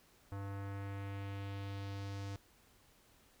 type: tone with low-pass filter sweep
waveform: square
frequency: 99.2 Hz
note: G2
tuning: 21 cents sharp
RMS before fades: -43 dBFS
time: 0.32-2.36 s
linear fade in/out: 0 ms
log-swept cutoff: 1300 to 6400 Hz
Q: 1.4
effects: pink hiss -67 dBFS RMS until 3.4 s